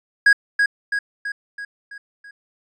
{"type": "tone with echo", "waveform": "triangle", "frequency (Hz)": 1650, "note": "G#6", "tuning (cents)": -12, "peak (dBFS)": -7, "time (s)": [0.26, 0.33], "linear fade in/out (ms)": 5, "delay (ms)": 330, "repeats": 6, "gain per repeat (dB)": -5, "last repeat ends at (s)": 2.31, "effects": ["resampled to 24000 Hz"]}